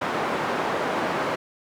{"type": "band-pass noise", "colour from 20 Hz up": "white", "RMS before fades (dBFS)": -26, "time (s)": [0.01, 1.36], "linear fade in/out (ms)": 10, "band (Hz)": [200, 1100], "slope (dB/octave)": 12, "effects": []}